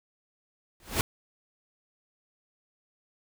pink noise with exponential growth, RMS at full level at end -22 dBFS, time 0.8-1.01 s, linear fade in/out 1 ms, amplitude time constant 45 ms, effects none

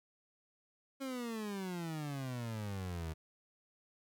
30% pulse exponential sweep, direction down, 274.3 to 77.78 Hz, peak -36 dBFS, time 1-3.14 s, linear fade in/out 20 ms, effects 13-bit

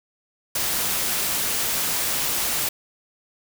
white noise, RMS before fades -24 dBFS, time 0.55-2.69 s, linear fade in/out 5 ms, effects none

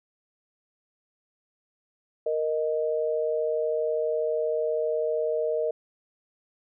sine tone pair together, 466.2 / 622.3 Hz, A#4 / D#5, 0 / 0 cents, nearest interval perfect fourth, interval 500 cents, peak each -26 / -27 dBFS, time 2.26-5.71 s, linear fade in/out 5 ms, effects none

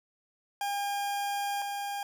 40% pulse tone pair in turn, 807 / 807 Hz, G#5 / G#5, -50 / -50 cents, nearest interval unison, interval 0 cents, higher neither, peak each -29 / -32 dBFS, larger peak first, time 0.61-1.62 / 1.62-2.03 s, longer first, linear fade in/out 2 ms, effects none

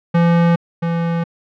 square tone pair in turn, 170 / 168.34 Hz, F3 / E3, -46 / +37 cents, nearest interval unison, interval 17 cents, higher first, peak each -11 / -17 dBFS, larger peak first, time 0.14-0.56 / 0.82-1.24 s, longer neither, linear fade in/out 10 ms, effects low-pass 2000 Hz 12 dB/octave

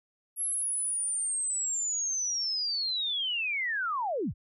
sine linear sweep, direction down, 11290 to 33.85 Hz, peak -28 dBFS, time 0.36-4.34 s, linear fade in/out 50 ms, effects none

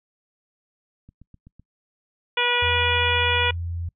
click train, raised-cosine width 5 ms, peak -34 dBFS, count 5, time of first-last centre 1.09-1.596 s, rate 7.9 Hz
harmonic tone, 485.2 Hz, B4, 31 cents flat, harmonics 1 / 2 / 3 / 4 / 5 / 6 / 7, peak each -28 / -26 / -27 / -29 / -24 / -27 / -28 dBFS, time 2.37-3.51 s, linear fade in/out 5 ms
sine tone, 85.3 Hz, F2, 40 cents flat, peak -26 dBFS, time 2.62-3.89 s, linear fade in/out 5 ms
effects noise-tail reverb RT60 0.1 s tail -25 dB re dry

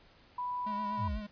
sine tone, 987.8 Hz, B5, in tune, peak -33 dBFS, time 0.38-1.08 s, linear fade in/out 5 ms
square tone with vibrato, 210 Hz, G#3, 19 cents sharp, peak -40 dBFS, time 0.66-1.27 s, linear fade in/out 10 ms, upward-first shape sine, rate 8.1 Hz, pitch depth 39 cents each way
sine linear sweep, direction down, 130.81 to 34.62 Hz, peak -32 dBFS, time 0.97-1.21 s, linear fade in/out 50 ms
effects pink hiss -61 dBFS RMS until 1.31 s + resampled to 11025 Hz

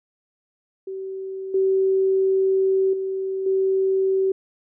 sine tone with level steps, 383.1 Hz, G4, 40 cents flat, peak -28 / -16 / -23 / -17 dBFS, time 0.87-4.32 s, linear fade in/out 5 ms, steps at 1.54 / 2.93 / 3.46 s, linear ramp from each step 5 ms, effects none

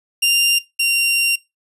sawtooth tone pair in turn, 2786 / 2765 Hz, F7 / F7, -5 / -18 cents, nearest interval unison, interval 13 cents, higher first, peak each -9 / -11 dBFS, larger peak first, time 0.22-0.59 / 0.79-1.36 s, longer second, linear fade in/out 10 ms, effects noise-tail reverb RT60 0.2 s tail -20 dB re dry + resampled to 32000 Hz

